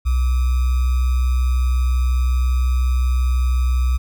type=tone with sample-and-hold; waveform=sine; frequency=62.8 Hz; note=B1; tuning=30 cents sharp; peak=-14 dBFS; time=0.05-3.98 s; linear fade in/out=20 ms; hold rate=1225 Hz; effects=none